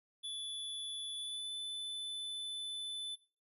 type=tone with pitch glide; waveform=square; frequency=3450 to 3506 Hz; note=A7 to A7; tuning=-35 to -7 cents; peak=-40 dBFS; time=0.23-3.16 s; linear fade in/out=20 ms; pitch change=+28 cents; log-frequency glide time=1.13-1.5 s; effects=noise-tail reverb RT60 0.4 s tail -20 dB re dry + resampled to 32000 Hz